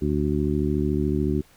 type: harmonic tone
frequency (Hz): 73.8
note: D2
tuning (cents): +9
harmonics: 1 / 2 / 3 / 4 / 5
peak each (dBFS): -27 / -27 / -27 / -27 / -27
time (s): 0.01-1.42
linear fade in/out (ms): 20
effects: pink hiss -56 dBFS RMS until 1.56 s